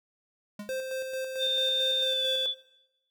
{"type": "tone with exponential decay", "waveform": "square", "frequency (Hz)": 206.8, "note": "G#3", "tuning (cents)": -7, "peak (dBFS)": -35, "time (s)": [0.59, 0.82], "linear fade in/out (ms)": 5, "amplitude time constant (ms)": 48}
{"type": "tone with tremolo", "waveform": "square", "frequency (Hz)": 523.3, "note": "C5", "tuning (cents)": 0, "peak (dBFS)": -31, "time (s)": [0.69, 2.46], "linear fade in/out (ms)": 0, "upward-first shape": "square", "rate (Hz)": 4.5, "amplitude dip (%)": 35}
{"type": "tone with pitch glide", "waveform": "sine", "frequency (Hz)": [3614, 3459], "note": ["A7", "A7"], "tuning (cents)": [46, -30], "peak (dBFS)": -26, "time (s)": [1.38, 2.55], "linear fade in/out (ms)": 50, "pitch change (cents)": -76, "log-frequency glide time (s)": [2.01, 2.26]}
{"effects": ["noise-tail reverb RT60 0.9 s tail -17 dB re dry"]}